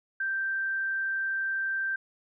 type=tone; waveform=sine; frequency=1568 Hz; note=G6; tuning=in tune; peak=-27 dBFS; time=0.2-1.96 s; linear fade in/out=5 ms; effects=none